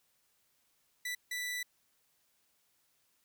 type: tone bursts at uneven times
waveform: sawtooth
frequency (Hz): 1975.5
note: B6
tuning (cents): 0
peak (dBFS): -32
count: 2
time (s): 1.05-1.15 / 1.31-1.63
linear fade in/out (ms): 5
effects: white hiss -74 dBFS RMS until 3.24 s